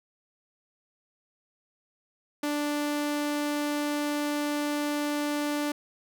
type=tone; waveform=sawtooth; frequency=293.7 Hz; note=D4; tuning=in tune; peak=-23 dBFS; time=2.43-5.72 s; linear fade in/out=5 ms; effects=none